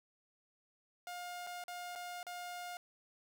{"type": "tone with dropouts", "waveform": "sawtooth", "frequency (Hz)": 710, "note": "F5", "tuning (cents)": 28, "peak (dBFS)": -39, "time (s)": [1.07, 2.77], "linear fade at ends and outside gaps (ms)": 1, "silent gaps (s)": [[1.467, 1.471], [1.639, 1.681], [1.953, 1.958], [2.23, 2.267]], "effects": []}